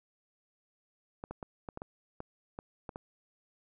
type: clicks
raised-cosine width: 1 ms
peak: -26 dBFS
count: 10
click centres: 1.239 / 1.31 / 1.428 / 1.688 / 1.774 / 1.819 / 2.204 / 2.589 / 2.892 / 2.959 s
effects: none